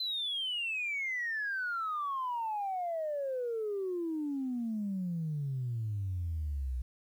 sine exponential sweep, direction down, 4078 to 60.3 Hz, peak -31 dBFS, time 0-6.82 s, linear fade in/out 5 ms, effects tanh soft clip ceiling -28 dBFS + 11-bit

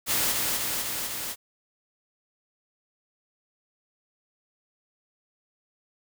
white noise with echo, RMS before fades -25 dBFS, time 0.06-0.36 s, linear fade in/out 50 ms, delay 250 ms, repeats 4, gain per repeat -2 dB, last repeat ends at 1.36 s, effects none

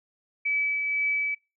sine tone with tremolo, 2295 Hz, D7, 40 cents flat, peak -22 dBFS, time 0.45-1.35 s, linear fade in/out 10 ms, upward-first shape triangle, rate 2 Hz, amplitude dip 35%, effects noise-tail reverb RT60 0.3 s tail -25 dB re dry

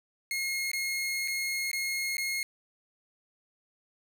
sawtooth tone with dropouts, 2154 Hz, C7, 50 cents sharp, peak -26 dBFS, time 0.31-2.43 s, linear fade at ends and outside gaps 1 ms, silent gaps 0.716-0.733 / 1.277-1.281 / 1.715-1.731 / 2.169-2.181 s, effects none

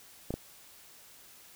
clicks, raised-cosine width 2 ms, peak -20 dBFS, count 2, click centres 0.306 / 0.34 s, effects white hiss -55 dBFS RMS until 1.55 s

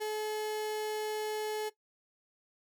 35% pulse tone, 428.2 Hz, A4, 47 cents flat, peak -31 dBFS, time 0-1.7 s, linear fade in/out 20 ms, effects noise-tail reverb RT60 0.1 s tail -17 dB re dry

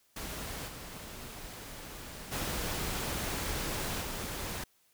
pink noise with level steps, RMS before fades -40 / -45 / -35 / -38 dBFS, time 0.16-4.64 s, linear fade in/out 5 ms, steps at 0.67 / 2.31 / 4 s, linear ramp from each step 20 ms, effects white hiss -69 dBFS RMS until 4.93 s

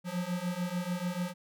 square beating tone pair, 174.61 / 181.41 Hz, F3 / F#3, 0 / -34 cents, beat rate 6.8 Hz, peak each -36 / -35 dBFS, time 0.04-1.34 s, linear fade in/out 50 ms, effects none

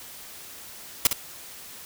white noise with echo, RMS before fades -17 dBFS, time 1.05-1.07 s, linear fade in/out 2 ms, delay 60 ms, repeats 1, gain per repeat -8 dB, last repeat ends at 1.13 s, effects white hiss -43 dBFS RMS until 1.85 s

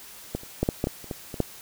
clicks, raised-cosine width 2 ms, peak -14 / -30 / -9 / -8 / -10 / -13 / -29 / -17 / -21 / -8 dBFS, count 10, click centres 0.35 / 0.434 / 0.63 / 0.689 / 0.841 / 0.871 / 1.043 / 1.112 / 1.342 / 1.403 s, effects white hiss -45 dBFS RMS until 1.61 s

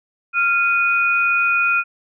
sine tone pair together, 1389.6 / 2476 Hz, F6 / D#7, -9 / -9 cents, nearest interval minor seventh, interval 1000 cents, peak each -17 dBFS, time 0.33-1.84 s, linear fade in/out 50 ms, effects none

